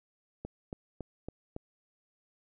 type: click train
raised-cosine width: 2 ms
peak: -25 dBFS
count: 5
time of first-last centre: 0.45-1.564 s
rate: 3.59 Hz
effects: none